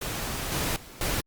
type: noise with level steps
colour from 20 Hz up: pink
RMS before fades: -32 / -28 / -46 / -28 dBFS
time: 0.01-1.21 s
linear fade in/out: 10 ms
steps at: 0.52 / 0.76 / 1.01 s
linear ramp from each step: 2 ms
effects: Opus 48 kbps